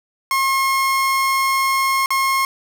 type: tone with dropouts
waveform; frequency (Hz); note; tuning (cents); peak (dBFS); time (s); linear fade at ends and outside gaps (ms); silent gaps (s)
30% pulse; 1076; C6; +48; -13; 0.31-2.45; 1; 2.06-2.105
effects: none